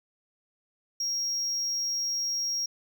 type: tone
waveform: triangle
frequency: 5600 Hz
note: F8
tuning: 4 cents sharp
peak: -26 dBFS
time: 1-2.66 s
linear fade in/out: 5 ms
effects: none